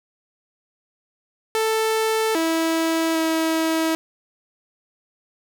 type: tone with pitch steps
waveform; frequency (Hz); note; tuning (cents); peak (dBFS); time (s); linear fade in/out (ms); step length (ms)
sawtooth; 441.6 / 326.1 / 322.7; A4 / E4 / E4; +6 / -19 / -37; -15; 1.55-3.95; 0; 800
effects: 7-bit